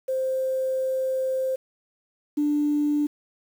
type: tone pair in turn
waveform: sine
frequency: 523.3 / 294.7 Hz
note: C5 / D4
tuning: 0 / +6 cents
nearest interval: minor seventh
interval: 994 cents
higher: first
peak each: -22 / -19 dBFS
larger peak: second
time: 0.08-1.56 / 2.37-3.07 s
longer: first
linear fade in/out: 10 ms
effects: tanh soft clip ceiling -15 dBFS + 8-bit